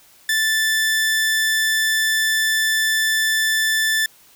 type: tone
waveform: sawtooth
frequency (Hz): 1760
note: A6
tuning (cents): 0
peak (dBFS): -13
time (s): 0.29-4.06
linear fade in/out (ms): 2
effects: white hiss -51 dBFS RMS until 4.35 s